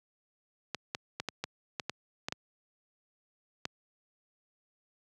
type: clicks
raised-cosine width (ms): 0.2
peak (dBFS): -16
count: 10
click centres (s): 0.747 / 0.949 / 1.2 / 1.287 / 1.44 / 1.798 / 1.896 / 2.285 / 2.324 / 3.654
effects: high-pass 100 Hz 12 dB/octave